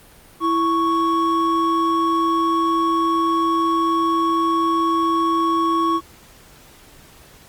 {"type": "tone pair together", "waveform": "triangle", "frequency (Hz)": [331, 1108.7], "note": ["E4", "C#6"], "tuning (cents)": [7, 0], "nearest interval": "octave + major sixth", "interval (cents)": 2093, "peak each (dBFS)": [-18, -16], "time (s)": [0.4, 6.01], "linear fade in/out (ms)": 50, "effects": ["pink hiss -47 dBFS RMS until 7.48 s", "Opus 32 kbps"]}